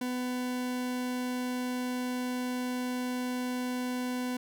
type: tone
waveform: 40% pulse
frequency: 250 Hz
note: B3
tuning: 21 cents sharp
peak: -30 dBFS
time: 0.01-4.37 s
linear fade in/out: 5 ms
effects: none